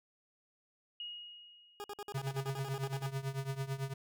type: tone with exponential decay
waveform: sine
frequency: 2881 Hz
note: F#7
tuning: 47 cents flat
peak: -39 dBFS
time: 1-2.29 s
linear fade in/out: 2 ms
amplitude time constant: 280 ms
type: tone bursts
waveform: 20% pulse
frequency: 410.3 Hz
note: G#4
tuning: 21 cents flat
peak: -36 dBFS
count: 14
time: 1.8-3.062 s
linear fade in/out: 0 ms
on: 40 ms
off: 54 ms
type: tone with tremolo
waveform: square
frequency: 135.6 Hz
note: C#3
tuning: 38 cents flat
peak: -33 dBFS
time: 2.14-3.94 s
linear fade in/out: 10 ms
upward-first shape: triangle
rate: 9 Hz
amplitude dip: 90%
effects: none